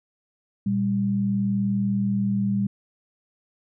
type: tone pair together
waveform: sine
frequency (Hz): 118 / 198.45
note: A#2 / G3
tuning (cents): +22 / +22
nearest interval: major sixth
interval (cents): 900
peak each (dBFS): -28 / -21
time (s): 0.66-2.67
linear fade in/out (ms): 5
effects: none